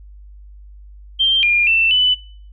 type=tone with pitch steps; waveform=sine; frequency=3156 / 2410 / 2675 / 2994 Hz; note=G7 / D7 / E7 / F#7; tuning=+11 / +44 / +25 / +20 cents; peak=-11 dBFS; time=1.19-2.15 s; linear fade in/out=20 ms; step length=240 ms; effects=noise-tail reverb RT60 0.5 s tail -20 dB re dry + added 50 Hz sine -37 dBFS peak until 2.52 s